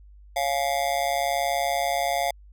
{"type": "tone with amplitude modulation", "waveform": "square", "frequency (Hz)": 698.5, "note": "F5", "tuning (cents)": 0, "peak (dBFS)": -19, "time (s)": [0.36, 2.31], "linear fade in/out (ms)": 5, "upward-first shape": "sine", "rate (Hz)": 141, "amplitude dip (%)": 100, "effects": ["added 50 Hz sine -46 dBFS peak until 2.52 s"]}